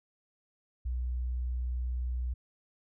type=tone; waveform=sine; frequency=61.7 Hz; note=B1; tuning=1 cent flat; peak=-30 dBFS; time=0.85-2.34 s; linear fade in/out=10 ms; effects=none